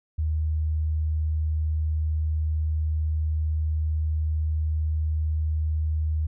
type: tone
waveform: sine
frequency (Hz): 77.78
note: D#2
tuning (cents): 0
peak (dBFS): -22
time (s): 0.18-6.27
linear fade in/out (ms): 10
effects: none